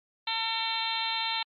harmonic tone, 451.3 Hz, A4, 44 cents sharp, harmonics 2 / 3 / 4 / 5 / 6 / 7 / 8 / 9, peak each -33 / -41 / -41 / -37 / -38 / -37 / -34 / -34 dBFS, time 0.27-1.43 s, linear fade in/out 5 ms, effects MP3 48 kbps

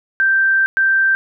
sine tone bursts at uneven times, 1567 Hz, G6, 1 cent flat, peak -11 dBFS, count 2, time 0.2-0.66 / 0.77-1.15 s, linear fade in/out 0 ms, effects none

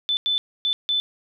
sine tone bursts at uneven times, 3513 Hz, A7, 3 cents flat, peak -19 dBFS, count 4, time 0.09-0.17 / 0.26-0.38 / 0.65-0.73 / 0.89-1 s, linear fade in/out 0 ms, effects none

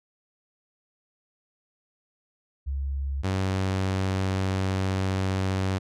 sine / sawtooth tone pair in turn, 68.7 / 95.06 Hz, C#2 / F#2, -15 / +47 cents, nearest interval tritone, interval 562 cents, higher second, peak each -26 / -20 dBFS, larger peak second, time 2.66-3.23 / 3.23-5.79 s, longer second, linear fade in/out 20 ms, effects low-pass 7000 Hz 12 dB/octave

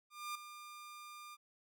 sawtooth tone with ADSR envelope, 1200 Hz, D6, 37 cents sharp, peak -35 dBFS, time 0.1-1.37 s, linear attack 250 ms, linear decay 6 ms, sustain -11 dB, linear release 35 ms, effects none

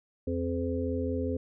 harmonic tone with a mistuned harmonic, 85 Hz, F2, 46 cents flat, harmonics 1 / 3 / 5 / 6, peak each -33 / -32 / -35 / -35 dBFS, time 0.27-1.37 s, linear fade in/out 5 ms, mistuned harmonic 3, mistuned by +42 cents, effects none

